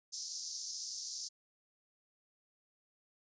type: band-pass noise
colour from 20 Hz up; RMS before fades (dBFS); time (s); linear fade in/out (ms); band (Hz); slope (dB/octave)
pink; -43; 0.12-1.29; 20; 4900 to 6600; 48
effects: resampled to 16000 Hz